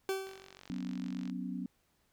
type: tone with exponential decay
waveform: 40% pulse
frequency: 384.9 Hz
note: G4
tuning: 32 cents flat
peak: -29 dBFS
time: 0.09-0.6 s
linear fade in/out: 1 ms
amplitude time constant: 110 ms
type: click train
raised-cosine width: 0.2 ms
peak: -33 dBFS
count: 49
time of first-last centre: 0.27-1.298 s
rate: 46.7 Hz
type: chord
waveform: sine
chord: F# suspended fourth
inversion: none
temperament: equal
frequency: 185 / 246.9 / 277.2 Hz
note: F#3 / B3 / C#4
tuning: 0 / 0 / 0 cents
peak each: -39 / -40 / -42 dBFS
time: 0.7-1.66 s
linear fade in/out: 0 ms
effects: pink hiss -74 dBFS RMS until 2.12 s